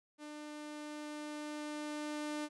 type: tone with level ramp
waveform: sawtooth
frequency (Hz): 299.4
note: D4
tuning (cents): +33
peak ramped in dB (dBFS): -42 to -33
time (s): 0.18-2.49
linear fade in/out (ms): 50
effects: resampled to 24000 Hz